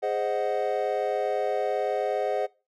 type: chord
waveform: triangle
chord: Ab dominant seventh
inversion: none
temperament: equal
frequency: 415.3 / 523.3 / 622.3 / 740 Hz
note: Ab4 / C5 / Eb5 / Gb5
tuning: 0 / 0 / 0 / 0 cents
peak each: -28 dBFS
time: 0.02-2.47 s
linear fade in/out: 20 ms
effects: noise-tail reverb RT60 0.3 s tail -23 dB re dry